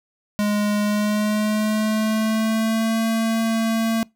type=tone with pitch glide; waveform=square; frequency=207.7 to 225.2 Hz; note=G#3 to A3; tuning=0 to +40 cents; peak=-19 dBFS; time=0.39-4.03 s; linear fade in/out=0 ms; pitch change=+140 cents; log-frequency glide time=0.83-2.99 s; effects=noise-tail reverb RT60 0.2 s tail -24 dB re dry